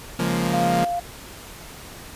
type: chord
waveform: sawtooth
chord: Bb minor seventh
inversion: first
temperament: equal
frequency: 138.59 / 174.61 / 207.7 / 233.1 Hz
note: Db3 / F3 / Ab3 / Bb3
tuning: 0 / 0 / 0 / 0 cents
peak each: -24 / -20 / -25 / -22 dBFS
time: 0.19-0.85 s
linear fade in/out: 5 ms
type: tone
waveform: sine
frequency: 698.5 Hz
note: F5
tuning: in tune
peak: -22 dBFS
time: 0.53-1 s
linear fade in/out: 10 ms
effects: pink hiss -40 dBFS RMS until 2.15 s + resampled to 32000 Hz